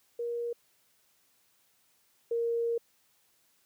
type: tone pair in turn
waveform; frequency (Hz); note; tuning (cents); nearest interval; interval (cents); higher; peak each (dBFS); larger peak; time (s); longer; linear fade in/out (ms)
sine; 473 / 466.2; A#4 / A#4; +25 / 0; unison; 25; first; -31 / -27; second; 0.19-0.53 / 2.31-2.78; second; 5
effects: white hiss -69 dBFS RMS until 3.65 s + high-pass 60 Hz 12 dB/octave